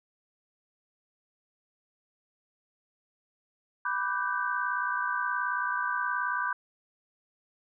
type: chord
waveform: sine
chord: G major seventh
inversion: first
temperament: equal with one note detuned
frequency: 987.8 / 1174.7 / 1509.3 / 1568 Hz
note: B5 / D6 / F#6 / G6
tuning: 0 / 0 / +34 / 0 cents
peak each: -33 dBFS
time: 3.85-6.53 s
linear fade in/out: 5 ms
effects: none